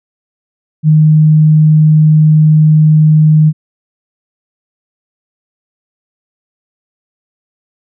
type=tone; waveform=sine; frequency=154.6 Hz; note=D#3; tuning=11 cents flat; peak=-3 dBFS; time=0.83-3.53 s; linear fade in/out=50 ms; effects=none